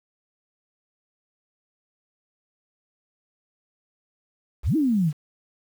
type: exponential two-way sweep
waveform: sine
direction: up then down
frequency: 43.27 to 329.6 to 140.9 Hz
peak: -18 dBFS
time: 4.63-5.13 s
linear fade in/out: 50 ms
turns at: 4.76 s
effects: 8-bit